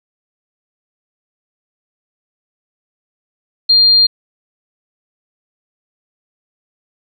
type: tone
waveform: sine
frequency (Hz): 4200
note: C8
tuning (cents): +6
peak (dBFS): -6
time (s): 3.69-4.07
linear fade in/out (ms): 10
effects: none